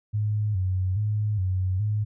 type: tone with vibrato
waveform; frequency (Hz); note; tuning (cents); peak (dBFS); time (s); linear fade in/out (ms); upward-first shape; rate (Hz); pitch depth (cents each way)
sine; 99.2; G2; +21; -22; 0.13-2.05; 20; square; 1.2; 110
effects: none